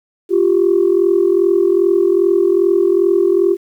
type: tone pair together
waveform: sine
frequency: 349.5 / 392 Hz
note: F4 / G4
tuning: +1 / 0 cents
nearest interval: major second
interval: 199 cents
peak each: -12 dBFS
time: 0.29-3.57 s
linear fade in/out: 50 ms
effects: tanh soft clip ceiling -3 dBFS + 8-bit